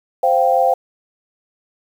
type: chord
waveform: sine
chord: C suspended fourth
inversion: none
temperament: equal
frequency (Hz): 523.3 / 698.5 / 784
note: C5 / F5 / G5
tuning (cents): 0 / 0 / 0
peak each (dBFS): -16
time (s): 0.23-0.74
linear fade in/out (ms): 5
effects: 7-bit